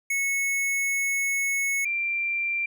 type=tone pair in turn; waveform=square / sine; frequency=2200 / 2365 Hz; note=C#7 / D7; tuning=-14 / +12 cents; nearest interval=minor second; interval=126 cents; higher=second; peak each=-24 dBFS; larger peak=neither; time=0.1-1.85 / 1.85-2.66 s; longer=first; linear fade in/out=5 ms; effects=none

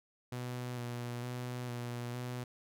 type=tone with vibrato; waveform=sawtooth; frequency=122.3 Hz; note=B2; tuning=16 cents flat; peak=-34 dBFS; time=0.32-2.44 s; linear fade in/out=5 ms; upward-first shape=square; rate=1.1 Hz; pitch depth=22 cents each way; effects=none

